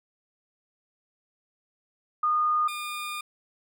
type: tone pair in turn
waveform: sine / 20% pulse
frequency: 1225 / 1211.6 Hz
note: D#6 / D#6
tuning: -27 / -46 cents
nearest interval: unison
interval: 19 cents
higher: first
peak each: -21 / -27 dBFS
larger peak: first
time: 2.23-2.68 / 2.68-3.21 s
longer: second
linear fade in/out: 5 ms
effects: none